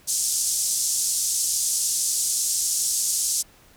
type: band-pass noise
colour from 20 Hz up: pink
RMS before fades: -24 dBFS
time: 0.07-3.43 s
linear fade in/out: 20 ms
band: 6000 to 10000 Hz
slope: 24 dB/octave
effects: pink hiss -54 dBFS RMS until 3.76 s